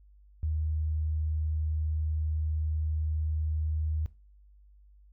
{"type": "tone", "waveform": "sine", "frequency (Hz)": 77.7, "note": "D#2", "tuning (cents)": -2, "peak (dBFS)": -27, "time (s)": [0.43, 4.06], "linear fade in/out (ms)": 0, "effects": ["noise-tail reverb RT60 0.3 s tail -18 dB re dry", "added 50 Hz sine -54 dBFS peak until 5.12 s"]}